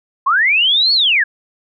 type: linear two-way sweep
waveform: sine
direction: up then down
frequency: 1012 to 4463 to 1578 Hz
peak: -10 dBFS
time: 0.26-1.24 s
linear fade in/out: 10 ms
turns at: 0.93 s
effects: none